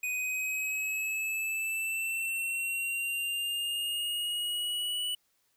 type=linear sweep; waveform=square; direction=up; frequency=2489 to 2960 Hz; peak=-31 dBFS; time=0.03-5.15 s; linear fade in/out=5 ms; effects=white hiss -73 dBFS RMS until 5.56 s